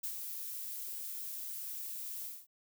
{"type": "noise with ADSR envelope", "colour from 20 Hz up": "violet", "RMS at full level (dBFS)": -37, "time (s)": [0.03, 2.47], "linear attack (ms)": 12, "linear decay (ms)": 81, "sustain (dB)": -5, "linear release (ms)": 230, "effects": []}